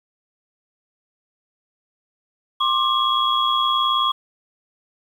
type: tone cluster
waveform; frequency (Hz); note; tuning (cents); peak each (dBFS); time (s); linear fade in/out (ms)
sine; 1062 / 1181 / 3325; C6 / D6 / G#7; +25 / +9 / +1; -21; 2.6-4.12; 10
effects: 8-bit